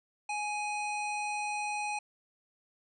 harmonic tone with a mistuned harmonic, 834 Hz, G#5, 7 cents sharp, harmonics 1 / 3 / 5 / 7 / 9 / 10, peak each -34 / -36 / -49 / -49 / -53 / -48 dBFS, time 0.29-1.99 s, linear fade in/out 5 ms, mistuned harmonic 10, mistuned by +41 cents, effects none

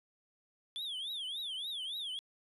triangle tone with vibrato, 3403 Hz, G#7, 41 cents sharp, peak -36 dBFS, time 0.76-2.19 s, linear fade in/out 0 ms, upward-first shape triangle, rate 3.5 Hz, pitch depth 250 cents each way, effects resampled to 32000 Hz

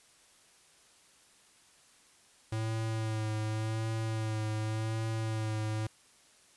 square tone with vibrato, 110 Hz, A2, in tune, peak -32 dBFS, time 2.52-5.87 s, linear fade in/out 5 ms, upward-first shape sine, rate 0.88 Hz, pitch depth 28 cents each way, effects white hiss -62 dBFS RMS until 6.56 s + resampled to 24000 Hz

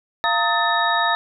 sine tone cluster, 690 / 917 / 1265 / 1772 / 3772 Hz, F5 / A#5 / D#6 / A6 / A#7, -21 / -29 / +28 / +12 / +20 cents, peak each -24 / -22 / -23 / -22 / -25 dBFS, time 0.24-1.15 s, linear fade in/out 0 ms, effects none

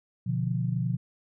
sine chord, B diminished, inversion none, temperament equal, 123.47 / 146.83 / 174.61 Hz, B2 / D3 / F3, 0 / 0 / 0 cents, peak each -28 / -32 / -30 dBFS, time 0.26-0.97 s, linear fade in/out 10 ms, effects none

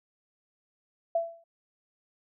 sine tone with exponential decay, 670 Hz, E5, 28 cents sharp, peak -21 dBFS, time 1.15-1.44 s, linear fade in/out 5 ms, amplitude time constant 63 ms, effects none

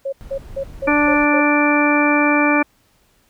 sine tone bursts, 546 Hz, C#5, 26 cents flat, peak -20 dBFS, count 6, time 0.05-1.406 s, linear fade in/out 10 ms, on 76 ms, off 180 ms
brown noise, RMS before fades -36 dBFS, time 0.21-1.25 s, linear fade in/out 0 ms
harmonic tone, 293.7 Hz, D4, in tune, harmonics 1 / 2 / 3 / 4 / 5 / 6 / 8, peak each -16 / -21 / -22 / -22 / -24 / -24 / -19 dBFS, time 0.87-2.63 s, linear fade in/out 10 ms
effects pink hiss -59 dBFS RMS until 3.29 s

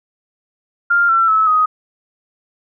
sine tone with pitch steps, 1398 / 1348 / 1299.9 / 1253.4 Hz, F6 / E6 / E6 / D#6, +1 / +38 / -25 / +12 cents, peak -10 dBFS, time 0.9-1.66 s, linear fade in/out 10 ms, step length 190 ms, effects none

